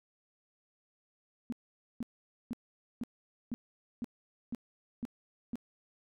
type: tone bursts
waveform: sine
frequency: 237.3 Hz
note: A#3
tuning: 31 cents sharp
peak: -33 dBFS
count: 9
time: 1.5-5.556 s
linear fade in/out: 0 ms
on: 24 ms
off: 480 ms
effects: none